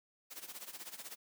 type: noise with tremolo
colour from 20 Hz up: white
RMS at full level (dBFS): -45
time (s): 0.3-1.16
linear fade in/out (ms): 20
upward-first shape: sine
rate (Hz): 16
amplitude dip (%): 80
effects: high-pass 200 Hz 12 dB/octave